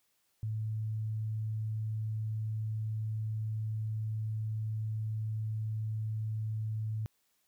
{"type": "tone", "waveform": "sine", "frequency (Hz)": 109.1, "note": "A2", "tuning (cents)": -14, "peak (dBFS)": -32, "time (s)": [0.43, 7.06], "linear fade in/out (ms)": 0, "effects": ["white hiss -75 dBFS RMS until 7.47 s"]}